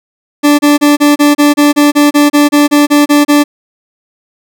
40% pulse tone bursts, 292.2 Hz, D4, 9 cents flat, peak -3 dBFS, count 16, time 0.43-3.44 s, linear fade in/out 20 ms, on 160 ms, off 30 ms, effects none

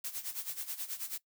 blue noise with tremolo, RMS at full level -37 dBFS, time 0.04-1.18 s, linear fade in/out 5 ms, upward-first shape sine, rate 9.3 Hz, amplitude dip 80%, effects noise-tail reverb RT60 0.1 s tail -20 dB re dry

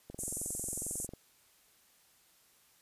click train, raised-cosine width 2 ms, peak -31 dBFS, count 24, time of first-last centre 0.1-1.136 s, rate 22.2 Hz
pink band-pass noise, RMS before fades -39 dBFS, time 0.18-1.07 s, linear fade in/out 20 ms, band 7200 to 11000 Hz, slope 48 dB/octave
effects white hiss -66 dBFS RMS until 2.81 s + resampled to 32000 Hz

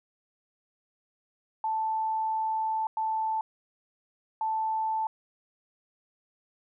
sine tone bursts at uneven times, 880 Hz, A5, in tune, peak -26 dBFS, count 3, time 1.64-2.87 / 2.97-3.41 / 4.41-5.07 s, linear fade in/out 2 ms, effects none

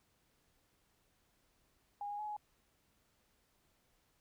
sine tone with pitch steps, 817 / 822 / 846 / 838 Hz, G#5 / G#5 / G#5 / G#5, -29 / -18 / +32 / +15 cents, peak -39 dBFS, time 2.01-2.366 s, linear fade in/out 2 ms, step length 89 ms, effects pink hiss -75 dBFS RMS until 4.2 s

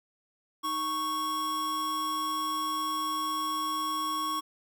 square tone pair together, 310.6 / 1107 Hz, D#4 / C#6, -3 / -3 cents, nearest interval octave + minor seventh, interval 2200 cents, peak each -40 / -30 dBFS, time 0.63-4.41 s, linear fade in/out 20 ms, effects none

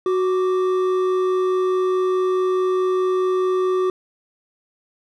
triangle tone pair together, 370 / 1174.7 Hz, F#4 / D6, 0 / 0 cents, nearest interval octave + minor sixth, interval 2000 cents, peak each -15 / -26 dBFS, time 0.06-3.9 s, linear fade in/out 2 ms, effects none

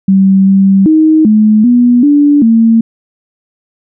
sine tone with pitch steps, 192.8 / 194.2 / 313.9 / 214.3 / 243.3 / 290.2 / 226.8 Hz, G3 / G3 / D#4 / A3 / B3 / D4 / A#3, -28 / -16 / +15 / -45 / -26 / -21 / -47 cents, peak -3 dBFS, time 0.08-2.81 s, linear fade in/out 5 ms, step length 390 ms, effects none

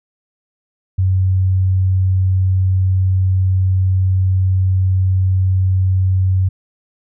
sine tone, 93.8 Hz, F#2, 24 cents sharp, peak -11 dBFS, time 0.98-6.49 s, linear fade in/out 10 ms, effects none

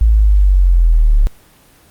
sine linear sweep, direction down, 55.8 to 34.81 Hz, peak -6 dBFS, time 0.01-1.27 s, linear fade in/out 0 ms, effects pink hiss -47 dBFS RMS until 1.9 s + Opus 24 kbps

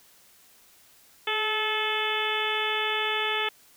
harmonic tone with a mistuned harmonic, 433.2 Hz, A4, 27 cents flat, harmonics 1 / 2 / 3 / 4 / 5 / 6 / 7 / 8, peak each -33 / -33 / -33 / -33 / -33 / -33 / -33 / -33 dBFS, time 1.27-3.49 s, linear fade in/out 5 ms, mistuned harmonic 1, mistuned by -25 cents, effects white hiss -57 dBFS RMS until 3.76 s

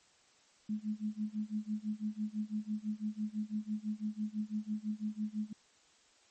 sine tone with tremolo, 213.1 Hz, G#3, 45 cents sharp, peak -31 dBFS, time 0.69-5.53 s, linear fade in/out 5 ms, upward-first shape sine, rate 6 Hz, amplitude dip 95%, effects white hiss -66 dBFS RMS until 6.3 s + MP3 32 kbps

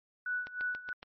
sine tone with tremolo, 1480 Hz, F#6, in tune, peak -30 dBFS, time 0.26-0.93 s, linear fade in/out 2 ms, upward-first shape sine, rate 3.1 Hz, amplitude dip 85%
click train, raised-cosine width 0.3 ms, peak -28 dBFS, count 5, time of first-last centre 0.47-1.029 s, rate 7.15 Hz
effects MP3 32 kbps

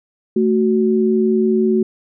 sine tone pair together, 221.1 / 371.8 Hz, A3 / F#4, +9 / +8 cents, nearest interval major sixth, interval 899 cents, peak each -15 dBFS, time 0.36-1.83 s, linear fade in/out 5 ms, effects none

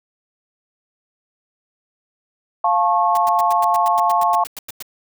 sine chord, F augmented, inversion none, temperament just, 698.5 / 873.1 / 1091.3 Hz, F5 / A5 / C#6, 0 / -14 / -27 cents, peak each -18 dBFS, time 2.64-4.44 s, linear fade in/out 5 ms
white noise bursts, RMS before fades -31 dBFS, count 15, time 3.15-4.825 s, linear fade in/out 2 ms, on 23 ms, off 95 ms
effects none

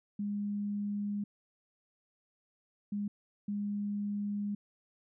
sine tone bursts at uneven times, 204.7 Hz, G#3, 25 cents flat, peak -32 dBFS, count 3, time 0.19-1.24 / 2.92-3.08 / 3.48-4.55 s, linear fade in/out 5 ms, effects none

